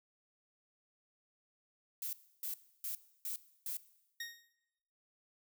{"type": "noise bursts", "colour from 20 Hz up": "violet", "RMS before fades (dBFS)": -40, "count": 5, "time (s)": [2.02, 3.77], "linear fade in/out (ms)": 2, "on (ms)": 110, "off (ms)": 300}
{"type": "tone with exponential decay", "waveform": "20% pulse", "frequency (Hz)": 1864.7, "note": "A#6", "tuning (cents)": 0, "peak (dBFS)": -33, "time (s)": [4.2, 4.53], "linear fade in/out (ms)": 5, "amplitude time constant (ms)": 71}
{"effects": ["noise-tail reverb RT60 1.0 s tail -18 dB re dry"]}